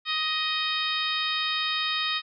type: harmonic tone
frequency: 625 Hz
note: D#5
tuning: 8 cents sharp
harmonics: 2 / 3 / 4 / 5 / 6 / 7 / 8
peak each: -32 / -33 / -33 / -33 / -29 / -38 / -38 dBFS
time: 0.05-2.22 s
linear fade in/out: 50 ms
effects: none